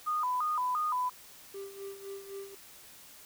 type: tone with vibrato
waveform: sine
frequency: 1108.7 Hz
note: C#6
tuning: in tune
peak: -28 dBFS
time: 0.06-1.1 s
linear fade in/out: 20 ms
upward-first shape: square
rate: 2.9 Hz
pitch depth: 180 cents each way
type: tone with tremolo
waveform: triangle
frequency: 394.5 Hz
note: G4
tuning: 11 cents sharp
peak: -36 dBFS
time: 1.54-2.55 s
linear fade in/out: 5 ms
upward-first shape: sine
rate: 3.9 Hz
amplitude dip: 70%
effects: white hiss -53 dBFS RMS until 3.25 s